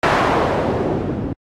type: noise with low-pass filter sweep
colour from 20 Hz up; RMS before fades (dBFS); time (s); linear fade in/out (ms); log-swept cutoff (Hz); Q
white; -18; 0.03-1.33; 2; 1400 to 250; 0.95
effects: high-pass 60 Hz 12 dB/octave + AAC 64 kbps